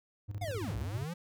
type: tone with tremolo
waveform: triangle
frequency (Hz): 101.7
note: G#2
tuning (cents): -36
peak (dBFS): -32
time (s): 0.28-1.05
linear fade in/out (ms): 20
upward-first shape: square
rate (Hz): 15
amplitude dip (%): 70
type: linear two-way sweep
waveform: square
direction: down then up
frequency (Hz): 744 to 51.3 to 180.4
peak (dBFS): -37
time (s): 0.41-1.14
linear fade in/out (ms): 10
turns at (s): 0.76
effects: none